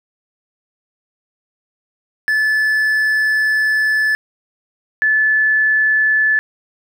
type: tone pair in turn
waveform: triangle / sine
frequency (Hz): 1735 / 1735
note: A6 / A6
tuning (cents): -25 / -25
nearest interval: unison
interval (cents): 0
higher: neither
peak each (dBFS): -11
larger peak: neither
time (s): 2.28-4.15 / 5.02-6.39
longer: first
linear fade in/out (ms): 0
effects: none